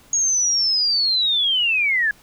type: linear sweep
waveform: sine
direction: down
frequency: 6645 to 1661.2 Hz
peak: -16 dBFS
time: 0.13-2.11 s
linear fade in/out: 2 ms
effects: pink hiss -51 dBFS RMS until 2.22 s